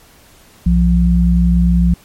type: tone pair together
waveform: sine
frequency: 61.73 / 174.61 Hz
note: B1 / F3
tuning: 0 / 0 cents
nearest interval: octave + tritone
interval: 1800 cents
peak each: -11 dBFS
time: 0.66-1.94 s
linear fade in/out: 5 ms
effects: pink hiss -46 dBFS RMS until 2.04 s + MP3 64 kbps